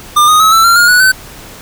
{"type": "tone with pitch steps", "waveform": "square", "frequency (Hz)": [1200, 1241.6, 1284.6, 1329.2, 1375.3, 1422.9, 1472.3, 1523.3], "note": ["D6", "D#6", "E6", "E6", "F6", "F6", "F#6", "F#6"], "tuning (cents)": [37, -4, -45, 14, -27, 32, -9, 50], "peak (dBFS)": -5, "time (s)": [0.16, 1.12], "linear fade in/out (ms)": 10, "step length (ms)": 120, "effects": ["pink hiss -32 dBFS RMS until 1.61 s"]}